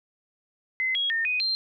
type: tone with pitch steps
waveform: sine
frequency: 2051 / 3301 / 1822 / 2494 / 4162 Hz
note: C7 / G#7 / A#6 / D#7 / C8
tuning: -35 / -11 / -40 / +3 / -10 cents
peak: -23 dBFS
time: 0.8-1.55 s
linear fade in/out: 0 ms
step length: 150 ms
effects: none